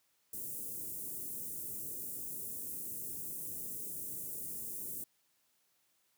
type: band-stop noise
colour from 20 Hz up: white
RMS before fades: -42 dBFS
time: 0.33-5.04 s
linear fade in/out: 5 ms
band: 430 to 8500 Hz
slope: 24 dB/octave
effects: white hiss -75 dBFS RMS until 6.17 s + high-pass 80 Hz 12 dB/octave